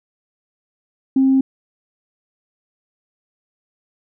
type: tone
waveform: sine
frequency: 266.4 Hz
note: C4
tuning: 31 cents sharp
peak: -10 dBFS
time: 1.16-1.41 s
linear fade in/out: 5 ms
effects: tanh soft clip ceiling -6 dBFS

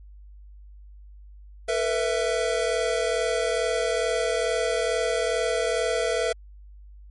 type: chord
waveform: square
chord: A suspended second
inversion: none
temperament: equal with one note detuned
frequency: 451.6 / 493.9 / 659.3 Hz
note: A4 / B4 / E5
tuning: +45 / 0 / 0 cents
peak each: -28 / -28 / -27 dBFS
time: 1.68-6.33 s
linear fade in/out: 10 ms
effects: added 50 Hz sine -43 dBFS peak until 7.1 s + MP3 48 kbps

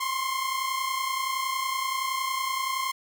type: tone pair together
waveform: sawtooth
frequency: 1046.5 / 1077.2 Hz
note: C6 / C#6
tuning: 0 / -50 cents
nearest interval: minor second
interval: 50 cents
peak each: -25 / -27 dBFS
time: 0-2.92 s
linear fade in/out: 10 ms
effects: none

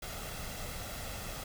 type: noise with comb filter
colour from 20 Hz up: pink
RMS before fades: -41 dBFS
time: 0.02-1.44 s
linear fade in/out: 5 ms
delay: 1.5 ms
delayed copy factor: +0.5
effects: none

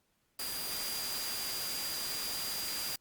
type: tone in noise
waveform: sine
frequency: 4800 Hz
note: D8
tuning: 37 cents sharp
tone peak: -39 dBFS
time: 0.39-2.96 s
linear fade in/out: 5 ms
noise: white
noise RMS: -38 dBFS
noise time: 0.39-2.96 s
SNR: -4 dB
effects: pink hiss -75 dBFS RMS until 3 s + Opus 48 kbps

